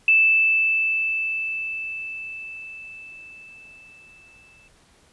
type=tone with exponential decay; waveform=sine; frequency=2637 Hz; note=E7; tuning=in tune; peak=-12 dBFS; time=0.08-4.68 s; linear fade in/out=2 ms; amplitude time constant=1000 ms; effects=pink hiss -57 dBFS RMS until 5.12 s + resampled to 24000 Hz